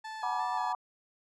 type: tone with vibrato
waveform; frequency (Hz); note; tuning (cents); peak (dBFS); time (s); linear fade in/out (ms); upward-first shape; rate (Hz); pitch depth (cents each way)
30% pulse; 862; A5; -36; -36; 0.04-0.73; 10; square; 2.8; 27
type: chord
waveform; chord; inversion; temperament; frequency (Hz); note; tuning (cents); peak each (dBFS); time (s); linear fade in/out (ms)
sine; B minor seventh; second; equal with one note detuned; 740 / 880 / 970.2 / 1174.7; F#5 / A5 / B5 / D6; 0 / 0 / -31 / 0; -35 / -37 / -33 / -38; 0.23-0.75; 2
effects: low-pass 6000 Hz 12 dB/octave